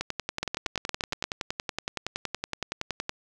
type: two click trains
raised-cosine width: 0.2 ms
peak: -11 / -12 dBFS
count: 8 / 34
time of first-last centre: 0.43-1.24 / 0.01-3.094 s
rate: 8.64 / 10.7 Hz
effects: none